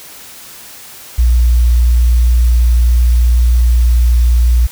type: tone with quantisation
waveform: sine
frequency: 59.6 Hz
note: A#1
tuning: 39 cents sharp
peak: -6 dBFS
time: 1.18-4.67 s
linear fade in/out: 10 ms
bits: 6
effects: white hiss -34 dBFS RMS until 4.71 s